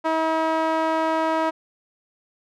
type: tone with band-pass filter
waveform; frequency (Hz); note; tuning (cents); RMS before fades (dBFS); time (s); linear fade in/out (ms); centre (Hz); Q
sawtooth; 320.6; E4; -48; -22; 0.04-1.51; 20; 910; 1.5
effects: none